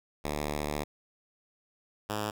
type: tone pair in turn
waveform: 5% pulse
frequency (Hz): 74.2 / 105.42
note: D2 / G#2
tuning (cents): +18 / +26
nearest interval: tritone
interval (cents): 608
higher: second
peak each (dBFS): -20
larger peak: neither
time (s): 0.24-0.84 / 2.09-2.31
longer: first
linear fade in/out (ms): 10
effects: none